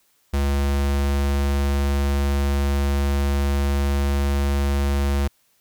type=tone; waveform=square; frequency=70.1 Hz; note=C#2; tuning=20 cents sharp; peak=-19 dBFS; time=0.33-5.28 s; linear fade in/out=10 ms; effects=white hiss -63 dBFS RMS until 5.6 s